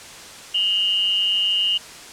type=tone pair together; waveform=sine; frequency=2857 / 3050 Hz; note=F7 / G7; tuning=+39 / -48 cents; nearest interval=minor second; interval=113 cents; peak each=-18 / -24 dBFS; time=0.54-1.78 s; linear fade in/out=10 ms; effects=white hiss -39 dBFS RMS until 2.12 s + low-pass 8000 Hz 12 dB/octave